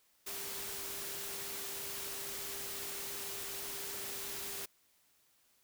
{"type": "tone in noise", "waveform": "sine", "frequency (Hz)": 396.7, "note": "G4", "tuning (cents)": 21, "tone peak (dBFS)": -52, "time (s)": [0.26, 4.66], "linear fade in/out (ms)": 10, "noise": "white", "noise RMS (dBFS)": -42, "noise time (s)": [0.26, 4.66], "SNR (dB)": -13, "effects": ["white hiss -71 dBFS RMS until 5.63 s"]}